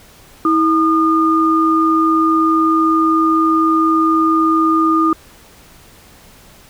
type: tone pair together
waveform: sine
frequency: 322.4 / 1218 Hz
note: E4 / D#6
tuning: -38 / -37 cents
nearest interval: octave + major seventh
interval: 2301 cents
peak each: -13 dBFS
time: 0.45-5.13 s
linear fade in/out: 2 ms
effects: pink hiss -44 dBFS RMS until 6.69 s